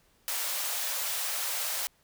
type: high-pass noise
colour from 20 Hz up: white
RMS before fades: -32 dBFS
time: 0.28-1.87 s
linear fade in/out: 0 ms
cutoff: 510 Hz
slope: 48 dB/octave
effects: pink hiss -66 dBFS RMS until 2.03 s